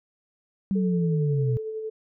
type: linear sweep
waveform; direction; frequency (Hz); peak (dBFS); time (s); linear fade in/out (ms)
sine; down; 196 to 121.4; -21; 0.71-1.57; 0
type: tone with tremolo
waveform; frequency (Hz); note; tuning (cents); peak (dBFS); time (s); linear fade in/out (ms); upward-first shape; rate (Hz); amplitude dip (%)
sine; 437.8; A4; -9; -28; 0.75-1.9; 10; sine; 11; 35
effects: none